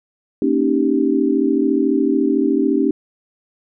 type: chord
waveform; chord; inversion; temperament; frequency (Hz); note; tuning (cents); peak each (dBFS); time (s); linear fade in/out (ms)
sine; Eb dominant seventh; second; equal; 233.1 / 277.2 / 311.1 / 392; Bb3 / Db4 / Eb4 / G4; 0 / 0 / 0 / 0; -22 / -17 / -19 / -20; 0.42-2.91; 2
effects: none